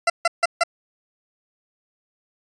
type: tone bursts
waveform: 20% pulse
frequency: 680 Hz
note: F5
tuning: 46 cents flat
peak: -10 dBFS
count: 4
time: 0.07-0.636 s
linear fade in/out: 5 ms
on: 29 ms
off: 150 ms
effects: resampled to 22050 Hz